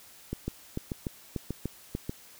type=two click trains; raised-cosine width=3 ms; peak=-18 / -19 dBFS; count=6 / 4; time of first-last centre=0.48-1.951 / 0.33-2.095 s; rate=3.4 / 1.7 Hz; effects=white hiss -53 dBFS RMS until 2.39 s